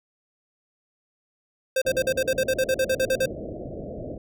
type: tone bursts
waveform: square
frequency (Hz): 523.3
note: C5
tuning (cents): 0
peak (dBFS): -20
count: 15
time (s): 1.76-3.259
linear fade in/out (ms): 5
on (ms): 57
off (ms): 46
type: low-pass noise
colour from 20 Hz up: white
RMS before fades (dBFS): -35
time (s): 1.85-4.18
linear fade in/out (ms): 2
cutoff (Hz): 660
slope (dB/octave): 96
effects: none